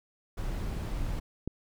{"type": "noise", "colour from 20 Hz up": "brown", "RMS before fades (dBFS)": -33, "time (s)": [0.37, 1.2], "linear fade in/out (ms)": 10}
{"type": "click", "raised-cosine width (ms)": 3, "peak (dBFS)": -20, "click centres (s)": 1.476}
{"effects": []}